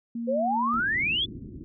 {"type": "tone", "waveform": "sine", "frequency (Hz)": 233.1, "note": "A#3", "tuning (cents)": 0, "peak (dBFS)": -29, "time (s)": [0.15, 0.8], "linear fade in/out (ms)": 5}
{"type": "exponential sweep", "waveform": "sine", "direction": "up", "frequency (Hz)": [495.3, 3520], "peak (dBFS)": -23, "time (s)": [0.27, 1.26], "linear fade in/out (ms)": 20}
{"type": "low-pass noise", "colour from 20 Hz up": "white", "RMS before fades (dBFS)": -40, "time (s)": [0.74, 1.64], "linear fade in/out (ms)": 0, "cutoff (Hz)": 340, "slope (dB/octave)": 48}
{"effects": []}